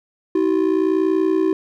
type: ring-modulated tone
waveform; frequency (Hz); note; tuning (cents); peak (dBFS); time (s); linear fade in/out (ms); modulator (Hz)
triangle; 349.2; F4; 0; -10; 0.35-1.53; 2; 30.3
effects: none